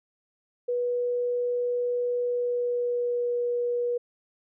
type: tone with pitch glide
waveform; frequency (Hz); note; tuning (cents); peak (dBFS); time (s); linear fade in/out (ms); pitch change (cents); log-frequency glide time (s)
sine; 487.8 to 482.8; B4 to B4; -21 to -39; -24; 0.68-3.98; 10; -18; 2.22-3.37
effects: none